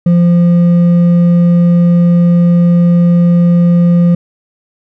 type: tone with hard clipping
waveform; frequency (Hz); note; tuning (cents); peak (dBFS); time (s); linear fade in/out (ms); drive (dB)
sine; 173.3; F3; -13; -6; 0.06-4.15; 5; 4
effects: none